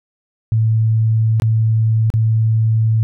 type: tone with dropouts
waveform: sine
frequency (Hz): 111.2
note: A2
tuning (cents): +19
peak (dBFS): -11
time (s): 0.52-3.03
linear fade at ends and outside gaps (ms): 0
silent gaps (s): 1.399-1.421 / 2.102-2.139
effects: none